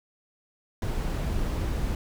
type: noise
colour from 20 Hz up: brown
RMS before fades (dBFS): -28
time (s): 0.82-1.95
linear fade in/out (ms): 2
effects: none